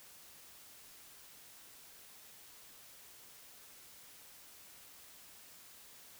silence, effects white hiss -57 dBFS RMS until 6.19 s

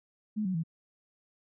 sine tone with pitch steps, 212.9 / 186.41 / 163.22 Hz, G#3 / F#3 / E3, +43 / +13 / -17 cents, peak -28 dBFS, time 0.36-0.636 s, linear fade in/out 20 ms, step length 92 ms, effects none

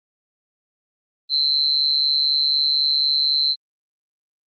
sine tone with amplitude modulation, 4097 Hz, C8, 37 cents flat, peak -12 dBFS, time 1.29-3.56 s, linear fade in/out 50 ms, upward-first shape sine, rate 144 Hz, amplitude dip 95%, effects Opus 32 kbps

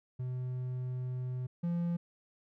triangle tone pair in turn, 126.6 / 171.82 Hz, B2 / F3, +43 / -28 cents, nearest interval perfect fourth, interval 529 cents, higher second, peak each -32 / -28 dBFS, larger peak second, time 0.19-1.47 / 1.63-1.97 s, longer first, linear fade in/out 10 ms, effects none

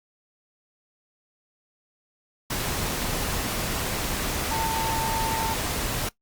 sine tone in noise, 897 Hz, A5, 33 cents sharp, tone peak -26 dBFS, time 4.51-5.54 s, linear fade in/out 5 ms, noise pink, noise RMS -28 dBFS, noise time 2.5-6.09 s, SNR -1 dB, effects noise-tail reverb RT60 0.1 s tail -19 dB re dry + Opus 48 kbps

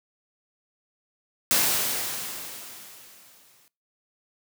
white noise with exponential decay, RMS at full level -20 dBFS, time 1.51-3.68 s, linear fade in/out 0 ms, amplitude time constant 470 ms, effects noise-tail reverb RT60 0.3 s tail -23 dB re dry + high-pass 100 Hz 12 dB/octave

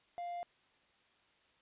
triangle tone with quantisation, 698.5 Hz, F5, in tune, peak -37 dBFS, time 0.18-0.43 s, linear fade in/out 0 ms, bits 11, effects white hiss -70 dBFS RMS until 1.61 s + resampled to 8000 Hz

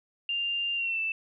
sine tone with pitch glide, 2794 to 2651 Hz, F7 to E7, 0 to +9 cents, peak -27 dBFS, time 0.29-1.12 s, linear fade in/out 2 ms, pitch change -91 cents, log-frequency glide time 0.75-1 s, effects none

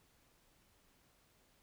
silence, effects pink hiss -71 dBFS RMS until 1.62 s

